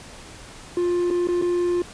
triangle tone with dropouts, 351.9 Hz, F4, 13 cents sharp, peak -17 dBFS, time 0.77-1.82 s, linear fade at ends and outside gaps 2 ms, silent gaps 1.103-1.109 / 1.273-1.286 / 1.415-1.422 s, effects pink hiss -42 dBFS RMS until 1.93 s + resampled to 22050 Hz

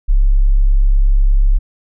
sine tone, 34.14 Hz, C#1, 26 cents flat, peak -7 dBFS, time 0.08-1.59 s, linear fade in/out 20 ms, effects none

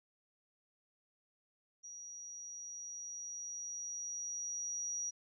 sine tone with level ramp, 5770 Hz, F#8, 44 cents flat, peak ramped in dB -47 to -36 dBFS, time 1.83-5.11 s, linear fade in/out 20 ms, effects none

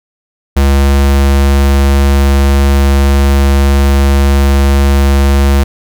square tone, 69.3 Hz, C#2, in tune, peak -6 dBFS, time 0.56-5.64 s, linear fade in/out 10 ms, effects none

